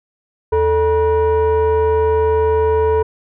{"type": "tone with frequency modulation", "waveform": "sine", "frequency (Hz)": 440, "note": "A4", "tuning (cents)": 0, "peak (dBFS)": -10, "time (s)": [0.52, 3.03], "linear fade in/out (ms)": 10, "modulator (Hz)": 520, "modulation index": 0.74, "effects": ["tanh soft clip ceiling -9 dBFS"]}